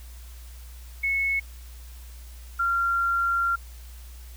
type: tone pair in turn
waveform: sine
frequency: 2197 / 1380.4 Hz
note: C#7 / F6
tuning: -16 / -21 cents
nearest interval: minor sixth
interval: 805 cents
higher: first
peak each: -22 / -21 dBFS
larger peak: second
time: 1.03-1.4 / 2.59-3.56 s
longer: second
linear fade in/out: 10 ms
effects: added 60 Hz sine -40 dBFS peak until 4.36 s + white hiss -52 dBFS RMS until 4.36 s